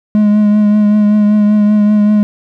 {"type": "tone with vibrato", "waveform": "triangle", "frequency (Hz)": 209.4, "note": "G#3", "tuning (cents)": 15, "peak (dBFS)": -4, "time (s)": [0.15, 2.23], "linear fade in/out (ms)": 0, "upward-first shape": "triangle", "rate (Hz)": 5.2, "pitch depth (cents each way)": 26, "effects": []}